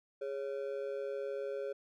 triangle ring-modulated tone, 482.8 Hz, B4, 39 cents flat, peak -31 dBFS, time 0.21-1.73 s, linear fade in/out 10 ms, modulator 69.2 Hz, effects none

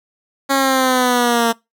10% pulse linear sweep, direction down, 275.1 to 228.6 Hz, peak -5 dBFS, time 0.49-1.53 s, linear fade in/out 20 ms, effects noise-tail reverb RT60 0.2 s tail -23 dB re dry

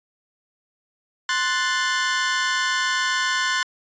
sawtooth chord, F# diminished, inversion second, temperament equal, 1046.5 / 1480 / 1760 Hz, C6 / F#6 / A6, 0 / 0 / 0 cents, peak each -21 dBFS, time 1.29-3.63 s, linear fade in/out 2 ms, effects resampled to 16000 Hz

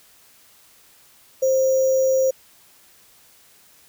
sine tone with sample-and-hold, 527 Hz, C5, 12 cents sharp, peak -15 dBFS, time 1.42-2.31 s, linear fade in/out 10 ms, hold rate 6300 Hz, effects white hiss -53 dBFS RMS until 3.88 s

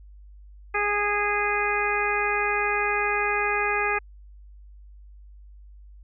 harmonic tone, 412.5 Hz, G#4, 12 cents flat, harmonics 1 / 2 / 3 / 4 / 5 / 6, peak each -29 / -29 / -29 / -29 / -29 / -29 dBFS, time 0.74-3.99 s, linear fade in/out 10 ms, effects added 50 Hz sine -44 dBFS peak until 6.03 s

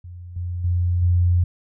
sine tone with level steps, 88.2 Hz, F2, 18 cents sharp, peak -34 / -24 / -17 / -14 dBFS, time 0.04-1.44 s, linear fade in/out 5 ms, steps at 0.36 / 0.64 / 1.02 s, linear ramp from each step 5 ms, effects none

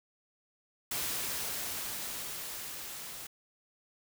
white noise with level ramp, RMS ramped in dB -34 to -44 dBFS, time 0.91-3.27 s, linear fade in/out 5 ms, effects none

